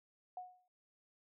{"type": "tone with exponential decay", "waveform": "sine", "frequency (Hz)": 730, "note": "F#5", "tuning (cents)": -24, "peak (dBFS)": -40, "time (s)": [0.37, 0.68], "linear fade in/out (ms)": 2, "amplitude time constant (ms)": 66, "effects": []}